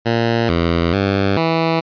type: tone with pitch steps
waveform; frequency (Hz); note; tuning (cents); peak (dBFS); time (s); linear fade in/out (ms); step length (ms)
10% pulse; 116 / 84.6 / 98.2 / 163.7; A#2 / E2 / G2 / E3; -8 / +45 / +4 / -12; -6; 0.05-1.81; 20; 440
effects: resampled to 11025 Hz